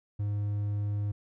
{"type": "tone", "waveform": "triangle", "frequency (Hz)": 102.9, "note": "G#2", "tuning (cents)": -16, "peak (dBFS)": -26, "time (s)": [0.19, 1.12], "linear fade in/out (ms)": 10, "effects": []}